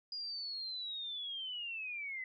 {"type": "linear sweep", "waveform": "sine", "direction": "down", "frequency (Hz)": [4894, 2006], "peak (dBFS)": -39, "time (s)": [0.12, 2.24], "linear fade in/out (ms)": 2, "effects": []}